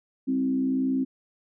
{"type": "tone with frequency modulation", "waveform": "sine", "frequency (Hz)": 263.6, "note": "C4", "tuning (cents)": 13, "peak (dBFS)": -22, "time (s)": [0.27, 1.05], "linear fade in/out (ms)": 20, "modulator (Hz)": 61.8, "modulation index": 0.57, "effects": []}